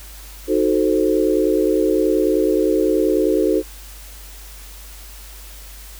sine chord, D# diminished seventh, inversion none, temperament equal, 311.1 / 370 / 440 / 523.3 Hz, D#4 / F#4 / A4 / C5, 0 / 0 / 0 / 0 cents, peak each -19 / -19 / -19 / -22 dBFS, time 0.47-3.63 s, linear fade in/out 50 ms, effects added 50 Hz sine -37 dBFS peak until 5.99 s + white hiss -41 dBFS RMS until 5.99 s

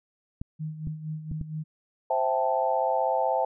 clicks, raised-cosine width 5 ms, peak -21 dBFS, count 4, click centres 0.415 / 0.872 / 1.315 / 1.413 s
sine tone with tremolo, 155.56 Hz, D#3, in tune, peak -29 dBFS, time 0.59-1.64 s, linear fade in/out 20 ms, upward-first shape sine, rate 4.3 Hz, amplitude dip 65%
sine chord, A minor seventh, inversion first, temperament equal, 523.3 / 659.3 / 784 / 880 Hz, C5 / E5 / G5 / A5, 0 / 0 / 0 / 0 cents, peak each -28 dBFS, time 2.1-3.45 s, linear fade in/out 5 ms
effects none

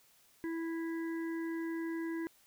harmonic tone, 329.6 Hz, E4, in tune, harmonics 1 / 3 / 5 / 6, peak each -35 / -51 / -49 / -51 dBFS, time 0.44-2.27 s, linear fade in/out 0 ms, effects white hiss -66 dBFS RMS until 2.46 s

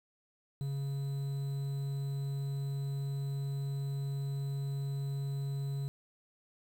triangle tone with quantisation, 138.59 Hz, C#3, in tune, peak -31 dBFS, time 0.61-5.88 s, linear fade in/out 0 ms, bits 9, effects none

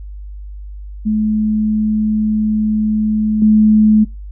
sine tone with level steps, 214.8 Hz, A3, 41 cents flat, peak -12 / -6 dBFS, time 1.05-4.05 s, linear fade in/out 20 ms, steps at 3.42 s, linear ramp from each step 2 ms, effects noise-tail reverb RT60 0.2 s tail -26 dB re dry + added 50 Hz sine -27 dBFS peak until 4.31 s

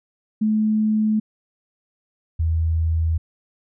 sine tone pair in turn, 215.6 / 81.27 Hz, A3 / E2, -35 / -24 cents, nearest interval octave + perfect fourth, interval 1689 cents, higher first, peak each -16 / -17 dBFS, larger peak first, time 0.41-1.2 / 2.39-3.18 s, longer neither, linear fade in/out 10 ms, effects none

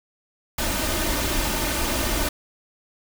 pink noise with comb filter, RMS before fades -24 dBFS, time 0.58-2.29 s, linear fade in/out 5 ms, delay 3.3 ms, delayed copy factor +0.55, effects none

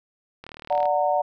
click train, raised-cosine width 0.3 ms, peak -23 dBFS, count 17, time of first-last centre 0.44-0.856 s, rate 38.5 Hz
sine chord, D augmented, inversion none, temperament just, 587.3 / 734.2 / 917.7 Hz, D5 / F#5 / A#5, 0 / -14 / -27 cents, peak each -23 / -22 / -26 dBFS, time 0.7-1.22 s, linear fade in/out 10 ms
effects none

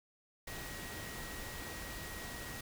sine tone in noise, 1900 Hz, A#6, 33 cents sharp, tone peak -50 dBFS, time 0.47-2.61 s, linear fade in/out 5 ms, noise pink, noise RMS -45 dBFS, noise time 0.47-2.61 s, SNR -8 dB, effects none

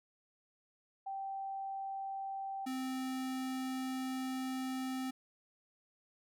sine / square tone pair in turn, 780 / 260.3 Hz, G5 / C4, -9 / -9 cents, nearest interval octave + perfect fifth, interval 1900 cents, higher first, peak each -38 / -37 dBFS, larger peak second, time 1.06-2.66 / 2.66-5.11 s, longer second, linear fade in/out 10 ms, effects none

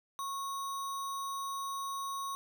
sine tone with sample-and-hold, 1100 Hz, C#6, 14 cents flat, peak -35 dBFS, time 0.19-2.35 s, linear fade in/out 0 ms, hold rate 4900 Hz, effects none

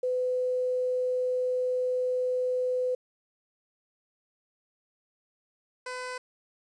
sine / 15% pulse tone pair in turn, 504 / 504 Hz, B4 / B4, +35 / +35 cents, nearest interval unison, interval 0 cents, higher neither, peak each -25 / -28 dBFS, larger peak first, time 0.03-2.95 / 5.86-6.18 s, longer first, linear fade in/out 5 ms, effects resampled to 22050 Hz + 10-bit

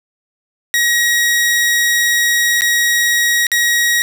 sawtooth tone with dropouts, 1898 Hz, A#6, 31 cents sharp, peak -8 dBFS, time 0.74-4.02 s, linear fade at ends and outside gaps 0 ms, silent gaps 2.609-2.619 / 3.468-3.517 s, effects none

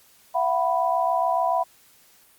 sine chord, E suspended second, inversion none, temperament equal with one note detuned, 673.1 / 740 / 987.8 Hz, E5 / F#5 / B5, +36 / 0 / 0 cents, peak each -24 dBFS, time 0.34-1.64 s, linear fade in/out 20 ms, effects white hiss -56 dBFS RMS until 2.38 s + Opus 48 kbps

